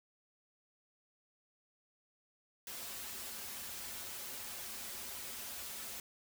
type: noise with comb filter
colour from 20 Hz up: white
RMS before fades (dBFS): -45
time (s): 2.67-6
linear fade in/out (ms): 2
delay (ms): 6.5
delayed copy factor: -0.7
effects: none